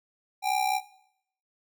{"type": "ring-modulated tone", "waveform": "square", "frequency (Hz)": 794, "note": "G5", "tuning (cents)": 22, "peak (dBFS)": -22, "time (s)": [0.42, 0.81], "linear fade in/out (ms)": 50, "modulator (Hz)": 32.4, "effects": ["noise-tail reverb RT60 0.7 s tail -17 dB re dry"]}